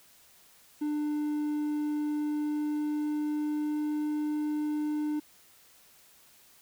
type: tone with pitch glide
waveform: triangle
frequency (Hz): 298.4 to 300.6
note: D4 to D4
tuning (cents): +28 to +40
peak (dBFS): -26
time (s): 0.81-5.2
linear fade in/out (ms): 10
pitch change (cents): +12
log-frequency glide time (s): 2.12-3.93
effects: white hiss -59 dBFS RMS until 6.61 s